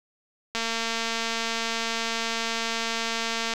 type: click train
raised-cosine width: 0.2 ms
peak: -11 dBFS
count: 682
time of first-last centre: 0.55-3.537 s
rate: 228 Hz
effects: none